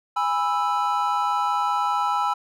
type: chord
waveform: triangle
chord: E major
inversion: first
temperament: just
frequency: 824.1 / 988.9 / 1318.5 Hz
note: G#5 / B5 / E6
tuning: -14 / +2 / 0 cents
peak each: -23 dBFS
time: 0.16-2.34 s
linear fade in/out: 10 ms
effects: none